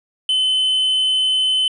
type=tone; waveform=triangle; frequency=3044 Hz; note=F#7; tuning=48 cents sharp; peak=-13 dBFS; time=0.29-1.68 s; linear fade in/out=2 ms; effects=resampled to 24000 Hz